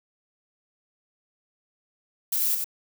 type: noise with echo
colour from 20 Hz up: violet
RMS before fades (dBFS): -25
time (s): 2.32-2.55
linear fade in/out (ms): 5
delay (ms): 94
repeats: 1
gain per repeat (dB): -4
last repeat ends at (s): 2.644
effects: none